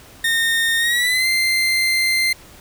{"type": "tone with pitch glide", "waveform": "30% pulse", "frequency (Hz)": [1835, 2084], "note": ["A#6", "C7"], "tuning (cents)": [-28, -7], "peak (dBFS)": -13, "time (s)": [0.24, 2.33], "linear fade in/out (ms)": 5, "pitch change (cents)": 221, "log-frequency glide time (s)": [0.78, 1.27], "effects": ["pink hiss -44 dBFS RMS until 2.6 s"]}